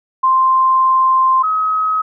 sine tone pair in turn, 1046.5 / 1272.7 Hz, C6 / D#6, 0 / +39 cents, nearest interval minor third, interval 339 cents, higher second, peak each -9 / -13 dBFS, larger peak first, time 0.23-1.43 / 1.43-2.02 s, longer first, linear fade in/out 10 ms, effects none

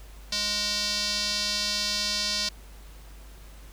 square tone with band-pass filter, 207.7 Hz, G#3, in tune, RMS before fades -28 dBFS, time 0.32-2.49 s, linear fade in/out 5 ms, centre 4700 Hz, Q 3.3, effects added 50 Hz sine -44 dBFS peak until 3.72 s + pink hiss -53 dBFS RMS until 3.72 s

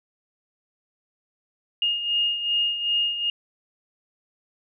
sine beating tone pair, 2843 / 2845.6 Hz, F7 / F7, +30 / +32 cents, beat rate 2.6 Hz, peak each -22 / -29 dBFS, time 1.82-3.3 s, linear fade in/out 2 ms, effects none

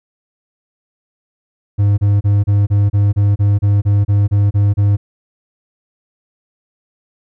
triangle tone bursts, 101.7 Hz, G#2, 36 cents flat, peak -7 dBFS, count 14, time 1.78-4.97 s, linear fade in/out 20 ms, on 200 ms, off 30 ms, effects none

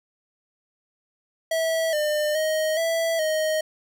square tone with pitch steps, 651 / 602 / 626 / 660 / 625 Hz, E5 / D5 / D#5 / E5 / D#5, -22 / +43 / +10 / +2 / +8 cents, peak -22 dBFS, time 1.51-3.61 s, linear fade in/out 5 ms, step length 420 ms, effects none

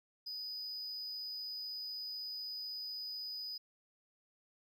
triangle tone with amplitude modulation, 4978 Hz, D#8, in tune, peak -38 dBFS, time 0.26-3.58 s, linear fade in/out 10 ms, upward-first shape sine, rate 284 Hz, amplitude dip 30%, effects none

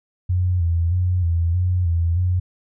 sine tone with vibrato, 87.31 Hz, F2, in tune, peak -16 dBFS, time 0.29-2.4 s, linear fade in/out 10 ms, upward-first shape square, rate 1.6 Hz, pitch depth 61 cents each way, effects none

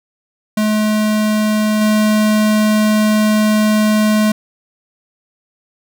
square tone with level steps, 213.8 Hz, A3, 49 cents flat, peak -13 / -11 dBFS, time 0.57-4.32 s, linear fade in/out 5 ms, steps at 1.81 s, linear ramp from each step 5 ms, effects none

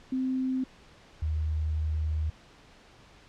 sine tone pair in turn, 259.8 / 77.64 Hz, C4 / D#2, -12 / -3 cents, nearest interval octave + major sixth, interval 2091 cents, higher first, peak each -26 dBFS, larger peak neither, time 0.12-0.64 / 1.22-2.3 s, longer second, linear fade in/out 5 ms, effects pink hiss -55 dBFS RMS until 3.28 s + low-pass 5000 Hz 12 dB/octave

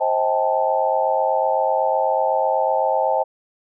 sine chord, A half-diminished seventh, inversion first, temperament just, 528 / 633.6 / 792 / 880 Hz, C5 / Eb5 / G5 / A5, +16 / +31 / +18 / 0 cents, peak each -22 dBFS, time 0-3.24 s, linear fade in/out 20 ms, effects none

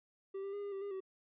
triangle tone with pitch steps, 389.3 / 395.2 / 407.3 / 404.1 / 389.7 / 404 / 381.3 Hz, G4 / G4 / G#4 / G#4 / G4 / G#4 / G4, -12 / +14 / -34 / -47 / -10 / -48 / -48 cents, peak -37 dBFS, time 0.34-1.005 s, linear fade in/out 10 ms, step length 95 ms, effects resampled to 8000 Hz

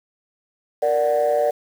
sine chord, Bb augmented, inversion none, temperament equal, 466.2 / 587.3 / 740 Hz, Bb4 / D5 / F#5, 0 / 0 / 0 cents, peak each -21 / -17 / -22 dBFS, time 0.82-1.51 s, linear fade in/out 10 ms, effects tanh soft clip ceiling -11 dBFS + 7-bit

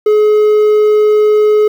triangle tone, 424 Hz, G#4, 36 cents sharp, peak -4 dBFS, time 0.06-1.68 s, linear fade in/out 5 ms, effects 7-bit

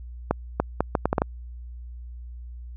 accelerating click train, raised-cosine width 1 ms, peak -6 dBFS, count 8, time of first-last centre 0.31-1.219 s, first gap 290 ms, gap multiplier 0.71, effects added 60 Hz sine -36 dBFS peak until 2.76 s

